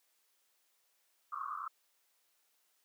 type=band-pass noise; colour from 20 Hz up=pink; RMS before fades=-41 dBFS; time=1.32-1.68 s; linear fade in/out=5 ms; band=1100 to 1300 Hz; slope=96 dB/octave; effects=white hiss -75 dBFS RMS until 2.84 s + high-pass 400 Hz 12 dB/octave